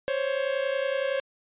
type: tone pair together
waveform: 45% pulse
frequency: 527.2 / 558 Hz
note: C5 / C#5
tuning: +13 / +11 cents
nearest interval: minor second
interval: 98 cents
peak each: -28 dBFS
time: 0.08-1.2 s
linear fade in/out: 0 ms
effects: resampled to 8000 Hz